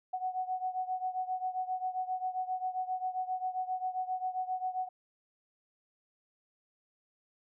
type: beating tone pair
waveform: sine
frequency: 740 / 747.5 Hz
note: F#5 / F#5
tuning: 0 / +17 cents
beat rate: 7.5 Hz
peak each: -34 / -37 dBFS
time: 0.13-4.89 s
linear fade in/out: 10 ms
effects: none